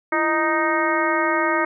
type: harmonic tone with a mistuned harmonic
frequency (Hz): 311.1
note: D#4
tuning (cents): 0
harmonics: 1 / 2 / 3 / 4 / 5 / 6 / 7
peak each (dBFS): -24 / -25 / -25 / -24 / -27 / -26 / -28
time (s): 0.12-1.65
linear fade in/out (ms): 5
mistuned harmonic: 1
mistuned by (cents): +130
effects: none

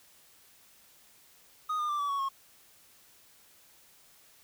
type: tone with pitch steps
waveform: triangle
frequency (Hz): 1244.5 / 1211.2 / 1178.7 / 1147.2 / 1116.4 / 1086.5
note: D#6 / D#6 / D6 / D6 / C#6 / C#6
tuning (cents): 0 / -47 / +6 / -41 / +12 / -35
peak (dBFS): -27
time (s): 1.69-2.29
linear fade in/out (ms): 10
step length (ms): 100
effects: white hiss -60 dBFS RMS until 4.43 s

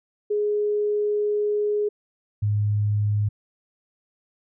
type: tone pair in turn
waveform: sine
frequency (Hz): 416.9 / 104.22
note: G#4 / G#2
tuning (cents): +7 / +7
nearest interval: 2 octaves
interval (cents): 2400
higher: first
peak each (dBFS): -20 / -19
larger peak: second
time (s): 0.3-1.89 / 2.42-3.29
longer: first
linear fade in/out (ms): 10
effects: none

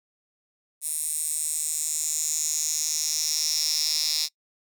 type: tone with high-pass filter sweep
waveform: 10% pulse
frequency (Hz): 154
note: D#3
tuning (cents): -17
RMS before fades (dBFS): -27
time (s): 0.81-4.29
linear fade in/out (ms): 50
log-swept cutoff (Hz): 9300 to 4800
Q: 5
effects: noise-tail reverb RT60 0.1 s tail -23 dB re dry

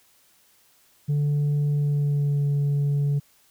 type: tone with pitch glide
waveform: sine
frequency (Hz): 146 to 143.16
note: D3 to D3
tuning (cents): -10 to -44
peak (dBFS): -17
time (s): 1.08-3.2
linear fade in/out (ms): 20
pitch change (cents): -34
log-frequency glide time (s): 1.7-2.44
effects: tanh soft clip ceiling -19 dBFS + white hiss -60 dBFS RMS until 3.5 s

